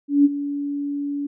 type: tone with ADSR envelope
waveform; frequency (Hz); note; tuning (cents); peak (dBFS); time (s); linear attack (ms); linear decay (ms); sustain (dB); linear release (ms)
sine; 285.6; D4; -48; -9; 0.08-1.27; 170; 29; -14; 9
effects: none